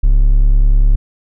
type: tone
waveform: triangle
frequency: 35.09 Hz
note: C#1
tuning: 22 cents sharp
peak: -4 dBFS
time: 0.03-0.96 s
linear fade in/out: 10 ms
effects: none